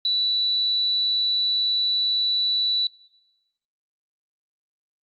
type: tone with amplitude modulation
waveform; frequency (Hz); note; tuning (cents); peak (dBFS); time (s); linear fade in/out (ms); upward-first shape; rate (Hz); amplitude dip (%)
sine; 3951; B7; 0; -18; 0.05-2.87; 2; sine; 268; 25
effects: noise-tail reverb RT60 1.0 s tail -23 dB re dry + Opus 48 kbps